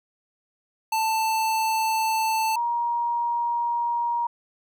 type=tone pair in turn; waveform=square / sine; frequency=885 / 946.2 Hz; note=A5 / A#5; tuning=+10 / +26 cents; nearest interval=minor second; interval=116 cents; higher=second; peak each=-22 / -22 dBFS; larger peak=neither; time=0.92-2.56 / 2.56-4.27 s; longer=second; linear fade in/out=5 ms; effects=none